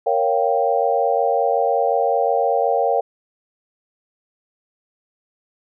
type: chord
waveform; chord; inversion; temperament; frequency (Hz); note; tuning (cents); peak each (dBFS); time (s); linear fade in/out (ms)
sine; G half-diminished seventh; first; equal; 466.2 / 554.4 / 698.5 / 784; Bb4 / Db5 / F5 / G5; 0 / 0 / 0 / 0; -21; 0.06-3.01; 10
effects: none